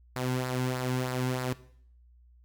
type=tone with flanger; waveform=sawtooth; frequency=127.3 Hz; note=C3; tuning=47 cents flat; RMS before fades=-31 dBFS; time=0.16-1.53 s; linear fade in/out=0 ms; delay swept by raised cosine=0.31 to 1.71 ms; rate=3.2 Hz; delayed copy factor=-0.55; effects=noise-tail reverb RT60 0.6 s tail -17 dB re dry + added 60 Hz sine -55 dBFS peak until 2.44 s